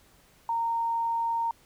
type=tone; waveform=sine; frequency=923 Hz; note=A#5; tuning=17 cents flat; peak=-25 dBFS; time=0.49-1.51 s; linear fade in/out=2 ms; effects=pink hiss -60 dBFS RMS until 1.65 s